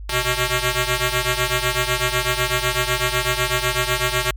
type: ring-modulated tone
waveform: 5% pulse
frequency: 250 Hz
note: B3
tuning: 21 cents sharp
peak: -4 dBFS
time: 0.09-4.31 s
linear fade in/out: 5 ms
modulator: 871 Hz
effects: added 50 Hz sine -30 dBFS peak until 4.36 s + MP3 96 kbps